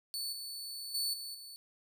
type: tone with level steps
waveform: sawtooth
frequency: 4466 Hz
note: C#8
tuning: 12 cents sharp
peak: -33 / -38 / -29 / -38 / -44 dBFS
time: 0.14-1.56 s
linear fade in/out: 0 ms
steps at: 0.32 / 0.94 / 1.13 / 1.34 s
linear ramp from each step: 10 ms
effects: none